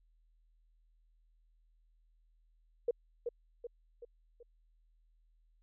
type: tone with echo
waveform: sine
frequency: 476.1 Hz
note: A#4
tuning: 37 cents sharp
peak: -27 dBFS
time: 2.88-2.91 s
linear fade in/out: 5 ms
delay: 380 ms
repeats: 4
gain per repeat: -6 dB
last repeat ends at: 4.43 s
effects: added 40 Hz sine -66 dBFS peak until 5.62 s